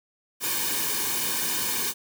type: noise with comb filter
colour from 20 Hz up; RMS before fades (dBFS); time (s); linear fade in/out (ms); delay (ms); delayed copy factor
white; -27; 0.4-1.94; 50; 1.5; -0.85
effects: none